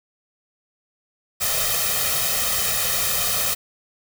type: noise with comb filter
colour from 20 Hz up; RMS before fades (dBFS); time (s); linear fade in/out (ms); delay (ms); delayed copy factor
white; -22; 1.4-3.55; 20; 1.6; +1
effects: none